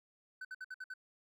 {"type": "tone bursts", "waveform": "triangle", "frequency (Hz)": 1516, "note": "F#6", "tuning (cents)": 42, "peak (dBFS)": -40, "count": 6, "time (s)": [0.41, 0.939], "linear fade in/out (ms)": 5, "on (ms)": 39, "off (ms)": 59, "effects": []}